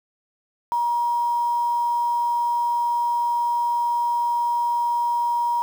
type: tone with quantisation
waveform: sine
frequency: 951 Hz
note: A#5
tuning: 34 cents sharp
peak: -19 dBFS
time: 0.72-5.62 s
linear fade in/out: 0 ms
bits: 7
effects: none